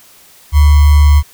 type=tone with sample-and-hold; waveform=sine; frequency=73.42 Hz; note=D2; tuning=in tune; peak=-3 dBFS; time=0.52-1.23 s; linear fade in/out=50 ms; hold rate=1050 Hz; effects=white hiss -43 dBFS RMS until 1.33 s